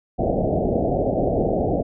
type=low-pass noise; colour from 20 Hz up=white; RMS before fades=-21 dBFS; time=0.18-1.83 s; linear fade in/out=20 ms; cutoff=740 Hz; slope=96 dB/octave; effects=none